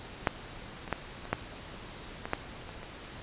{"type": "clicks", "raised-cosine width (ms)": 0.5, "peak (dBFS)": [-8, -26, -13, -29, -11, -20, -12, -30, -28], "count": 9, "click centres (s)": [0.272, 0.878, 0.927, 1.254, 1.33, 2.255, 2.334, 2.692, 2.831], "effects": ["pink hiss -45 dBFS RMS until 3.22 s", "resampled to 8000 Hz"]}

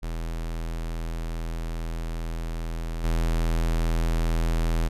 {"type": "tone with level steps", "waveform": "square", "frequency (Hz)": 41.2, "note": "E1", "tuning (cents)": 0, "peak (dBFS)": [-29, -22], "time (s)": [0.02, 4.89], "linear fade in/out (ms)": 20, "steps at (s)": 3.03, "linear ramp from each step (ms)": 20, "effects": ["resampled to 32000 Hz"]}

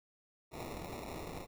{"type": "noise with sample-and-hold", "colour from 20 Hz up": "white", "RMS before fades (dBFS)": -44, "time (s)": [0.51, 1.47], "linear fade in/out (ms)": 50, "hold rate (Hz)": 1575, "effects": []}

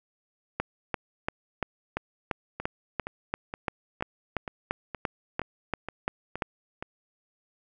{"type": "two click trains", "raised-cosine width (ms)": 0.5, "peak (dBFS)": [-19, -12], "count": [10, 18], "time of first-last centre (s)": [[2.6, 6.825], [0.6, 6.422]], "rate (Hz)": [2.13, 2.92], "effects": []}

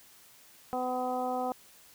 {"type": "harmonic tone", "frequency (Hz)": 252.4, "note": "B3", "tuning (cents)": 38, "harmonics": [1, 2, 3, 4, 5], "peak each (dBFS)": [-37, -35, -32, -41, -42], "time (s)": [0.73, 1.52], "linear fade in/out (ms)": 0, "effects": ["white hiss -57 dBFS RMS until 1.94 s"]}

